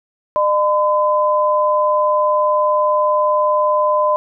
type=tone pair together; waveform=sine; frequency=605.1 / 1015 Hz; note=D#5 / B5; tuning=-48 / +47 cents; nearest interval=major sixth; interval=895 cents; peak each=-15 dBFS; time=0.36-4.16 s; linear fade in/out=0 ms; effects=none